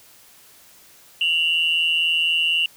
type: tone pair together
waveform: sine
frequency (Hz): 2758 / 2922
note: F7 / F#7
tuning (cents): -22 / -22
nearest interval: minor second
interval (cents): 100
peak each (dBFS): -19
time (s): 1.21-2.66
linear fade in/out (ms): 2
effects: tanh soft clip ceiling -11 dBFS + white hiss -50 dBFS RMS until 2.76 s